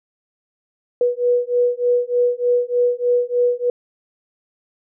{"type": "beating tone pair", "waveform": "sine", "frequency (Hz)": [486.3, 489.6], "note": ["B4", "B4"], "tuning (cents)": [-27, -15], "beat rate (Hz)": 3.3, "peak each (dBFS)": -18, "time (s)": [1.01, 3.7], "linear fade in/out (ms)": 2, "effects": []}